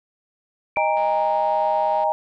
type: tone with exponential decay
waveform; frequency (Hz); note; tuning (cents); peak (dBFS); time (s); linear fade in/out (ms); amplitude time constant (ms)
sine; 2349; D7; 0; -23; 0.76-1.5; 2; 160
type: chord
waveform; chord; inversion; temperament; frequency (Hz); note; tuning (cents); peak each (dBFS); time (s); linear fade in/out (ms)
sine; D# suspended fourth; none; equal with one note detuned; 622.3 / 809.8 / 932.3; D#5 / G#5 / A#5; 0 / -44 / 0; -22; 0.77-2.12; 0
type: click train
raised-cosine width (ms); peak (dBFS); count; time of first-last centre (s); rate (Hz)
0.3; -28; 223; 0.97-2.037; 208
effects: none